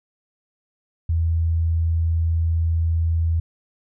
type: tone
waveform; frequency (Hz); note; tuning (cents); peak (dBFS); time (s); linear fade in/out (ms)
sine; 82.41; E2; 0; -17; 1.09-3.4; 5
effects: none